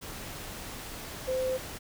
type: tone in noise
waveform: sine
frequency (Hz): 517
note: C5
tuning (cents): -21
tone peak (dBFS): -27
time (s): 1.27-1.58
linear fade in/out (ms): 20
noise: pink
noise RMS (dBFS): -41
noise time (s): 0.01-1.79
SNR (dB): +11
effects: none